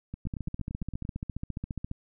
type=two click trains; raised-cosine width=5 ms; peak=-21 / -24 dBFS; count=25 / 9; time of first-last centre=0.27-1.914 / 0.14-1.051 s; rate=14.6 / 8.78 Hz; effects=none